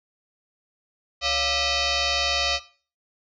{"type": "tone with frequency modulation", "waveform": "sine", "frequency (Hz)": 698.5, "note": "F5", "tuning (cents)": 0, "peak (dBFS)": -20, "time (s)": [1.21, 2.6], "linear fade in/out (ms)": 50, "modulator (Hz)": 630, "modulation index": 7.5, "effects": ["noise-tail reverb RT60 0.4 s tail -17 dB re dry"]}